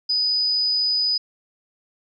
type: tone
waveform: sine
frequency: 4978 Hz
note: D#8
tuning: in tune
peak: -18 dBFS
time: 0.09-1.18 s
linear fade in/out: 10 ms
effects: none